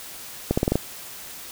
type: accelerating click train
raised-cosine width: 2 ms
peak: -6 dBFS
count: 6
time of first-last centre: 0.51-0.756 s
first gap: 65 ms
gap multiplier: 0.86
effects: white hiss -39 dBFS RMS until 1.51 s